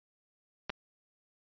clicks, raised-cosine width 0.3 ms, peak -19 dBFS, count 2, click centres 0.696 / 0.701 s, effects resampled to 11025 Hz

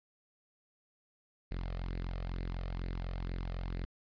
sawtooth tone with flanger, 44 Hz, F1, 14 cents sharp, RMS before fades -38 dBFS, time 1.51-3.85 s, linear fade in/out 0 ms, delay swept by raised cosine 0.45 to 1.65 ms, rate 2.2 Hz, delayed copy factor +0.55, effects resampled to 11025 Hz + 11-bit

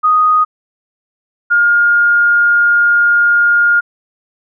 sine tone pair in turn, 1244.5 / 1417.5 Hz, D#6 / F6, 0 / +25 cents, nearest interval major second, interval 225 cents, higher second, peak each -7 dBFS, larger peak neither, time 0.03-0.45 / 1.5-3.81 s, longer second, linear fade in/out 20 ms, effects none

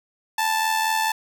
sawtooth tone with amplitude modulation, 880 Hz, A5, in tune, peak -14 dBFS, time 0.38-1.12 s, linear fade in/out 5 ms, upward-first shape sine, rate 84.4 Hz, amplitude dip 50%, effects none

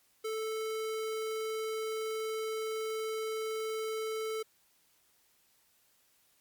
square tone, 439.3 Hz, A4, 3 cents flat, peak -34 dBFS, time 0.24-4.43 s, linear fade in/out 10 ms, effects white hiss -69 dBFS RMS until 6.4 s + MP3 96 kbps

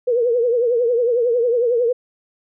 sine tone with vibrato, 478 Hz, A#4, 43 cents sharp, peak -14 dBFS, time 0.07-1.93 s, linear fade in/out 10 ms, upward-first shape triangle, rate 11 Hz, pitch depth 110 cents each way, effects none

